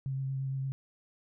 sine tone with vibrato, 134.4 Hz, C3, 47 cents sharp, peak -31 dBFS, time 0.06-0.72 s, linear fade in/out 0 ms, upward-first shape triangle, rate 8.7 Hz, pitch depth 18 cents each way, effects none

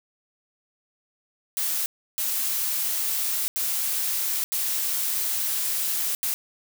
blue noise bursts at uneven times, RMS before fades -26 dBFS, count 5, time 1.57-1.86 / 2.18-3.48 / 3.56-4.44 / 4.52-6.15 / 6.23-6.34 s, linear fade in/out 0 ms, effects none

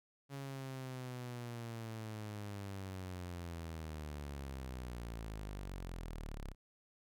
sawtooth linear sweep, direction down, 139.8 to 32.6 Hz, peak -39 dBFS, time 0.29-6.55 s, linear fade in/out 50 ms, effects none

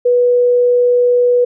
sine tone, 489.5 Hz, B4, 15 cents flat, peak -8 dBFS, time 0.05-1.45 s, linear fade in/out 10 ms, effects none

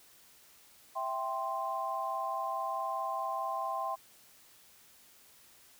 sine chord, C major, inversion first, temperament equal, 659.3 / 784 / 1046.5 Hz, E5 / G5 / C6, 0 / 0 / 0 cents, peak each -39 / -37 / -35 dBFS, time 0.95-3.96 s, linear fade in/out 20 ms, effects white hiss -60 dBFS RMS until 5.79 s

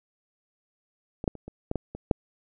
clicks, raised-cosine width 2 ms, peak -19 / -10 / -28 / -26 / -15 / -14 / -23 / -6 dBFS, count 8, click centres 1.241 / 1.278 / 1.353 / 1.48 / 1.714 / 1.757 / 1.95 / 2.112 s, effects none

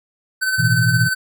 square tone with tremolo, 1525 Hz, G6, 48 cents flat, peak -16 dBFS, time 0.41-1.15 s, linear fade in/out 20 ms, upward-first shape sine, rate 17 Hz, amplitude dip 45%
sine chord, A suspended second, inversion none, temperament equal, 110 / 123.47 / 164.81 Hz, A2 / B2 / E3, 0 / 0 / 0 cents, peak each -20 / -17 / -21 dBFS, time 0.58-1.09 s, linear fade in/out 20 ms
effects none

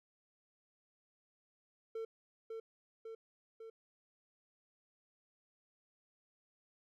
triangle tone with echo, 450 Hz, A4, 39 cents sharp, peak -37 dBFS, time 1.95-2.05 s, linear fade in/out 5 ms, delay 550 ms, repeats 3, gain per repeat -3 dB, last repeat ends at 3.7 s, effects none

